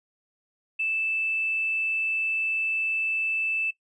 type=tone with tanh clipping; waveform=triangle; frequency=2637 Hz; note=E7; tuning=in tune; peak=-24 dBFS; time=0.79-3.71 s; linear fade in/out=10 ms; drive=3 dB; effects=noise-tail reverb RT60 0.1 s tail -18 dB re dry + resampled to 24000 Hz